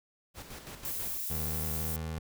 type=noise with tremolo; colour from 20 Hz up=pink; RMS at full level=-44 dBFS; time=0.34-1.19 s; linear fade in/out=50 ms; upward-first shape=square; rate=6.1 Hz; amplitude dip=50%
type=noise; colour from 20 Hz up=violet; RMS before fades=-36 dBFS; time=0.85-1.96 s; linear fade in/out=0 ms
type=tone with pitch glide; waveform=25% pulse; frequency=77.78 to 80.15 Hz; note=D#2 to E2; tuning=0 to -48 cents; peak=-31 dBFS; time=1.3-2.19 s; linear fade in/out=5 ms; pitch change=+52 cents; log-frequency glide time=1.74-1.99 s
effects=none